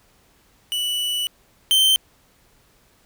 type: tone pair in turn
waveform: 45% pulse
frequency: 2960 / 3112 Hz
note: F#7 / G7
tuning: 0 / -13 cents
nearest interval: minor second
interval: 87 cents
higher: second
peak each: -21 / -13 dBFS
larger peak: second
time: 0.72-1.27 / 1.71-1.96 s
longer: first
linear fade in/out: 0 ms
effects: pink hiss -58 dBFS RMS until 3.05 s